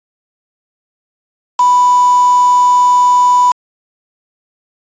sine tone with quantisation, 987.8 Hz, B5, in tune, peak -6 dBFS, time 1.59-3.52 s, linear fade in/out 5 ms, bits 3, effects resampled to 16000 Hz

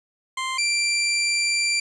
20% pulse tone pair in turn, 1046.5 / 2357 Hz, C6 / D7, 0 / +6 cents, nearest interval octave + major second, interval 1406 cents, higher second, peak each -20 / -15 dBFS, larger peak second, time 0.37-0.58 / 0.58-1.8 s, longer second, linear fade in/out 5 ms, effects resampled to 24000 Hz + 8-bit

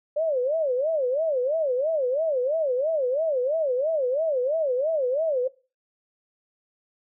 sine tone with vibrato, 568 Hz, C#5, 42 cents sharp, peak -21 dBFS, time 0.16-5.48 s, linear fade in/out 10 ms, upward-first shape sine, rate 3 Hz, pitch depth 250 cents each way, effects noise-tail reverb RT60 0.3 s tail -18 dB re dry

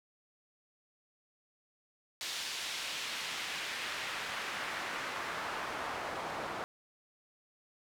pink noise with band-pass filter sweep, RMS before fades -39 dBFS, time 2.21-6.64 s, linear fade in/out 0 ms, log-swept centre 4200 to 830 Hz, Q 1, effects none

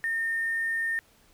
triangle tone with hard clipping, 1822 Hz, A#6, 40 cents flat, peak -26 dBFS, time 0.04-0.99 s, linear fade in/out 0 ms, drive 3 dB, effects pink hiss -61 dBFS RMS until 1.33 s

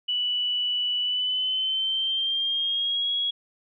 sine tone with pitch glide, 2960 to 3322 Hz, F#7 to G#7, 0 to 0 cents, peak -23 dBFS, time 0.08-3.31 s, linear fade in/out 10 ms, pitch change +200 cents, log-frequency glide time 1.01-3.11 s, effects none

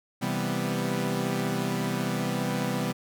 sawtooth chord, C major seventh, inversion none, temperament equal, 130.81 / 164.81 / 196 / 246.9 Hz, C3 / E3 / G3 / B3, 0 / 0 / 0 / 0 cents, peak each -29 / -29 / -27 / -28 dBFS, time 0.21-2.93 s, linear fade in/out 20 ms, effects none

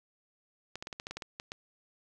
clicks, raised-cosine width 0.2 ms, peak -22 dBFS, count 11, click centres 0.756 / 0.825 / 0.871 / 0.928 / 0.999 / 1.069 / 1.11 / 1.17 / 1.222 / 1.399 / 1.519 s, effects none

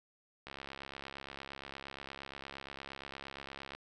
click train, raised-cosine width 0.3 ms, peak -28 dBFS, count 226, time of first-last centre 0.47-3.75 s, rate 68.6 Hz, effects none

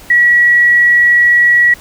sine tone, 1927 Hz, B6, 43 cents flat, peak -5 dBFS, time 0.1-1.74 s, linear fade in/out 5 ms, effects pink hiss -37 dBFS RMS until 1.8 s

